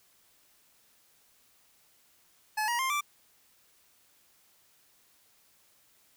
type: tone with pitch steps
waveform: 25% pulse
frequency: 857 / 950.9 / 1055.1 / 1170.7 Hz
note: A5 / A#5 / C6 / D6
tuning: -46 / +34 / +14 / -6 cents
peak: -24 dBFS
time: 2.57-3.01 s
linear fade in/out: 10 ms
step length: 110 ms
effects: white hiss -65 dBFS RMS until 6.16 s